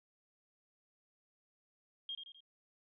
sine tone with echo, 3227 Hz, G7, 50 cents sharp, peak -39 dBFS, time 2.09-2.15 s, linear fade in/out 2 ms, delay 85 ms, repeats 3, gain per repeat -6 dB, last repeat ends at 2.405 s, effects none

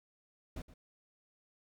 brown noise with echo, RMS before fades -42 dBFS, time 0.56-0.62 s, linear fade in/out 5 ms, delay 120 ms, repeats 1, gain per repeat -15 dB, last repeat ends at 0.74 s, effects none

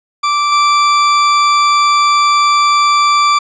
40% pulse tone with level steps, 1169 Hz, D6, 8 cents flat, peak -10 / -7 dBFS, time 0.23-3.39 s, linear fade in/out 10 ms, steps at 0.52 s, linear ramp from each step 2 ms, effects resampled to 16000 Hz + 8-bit

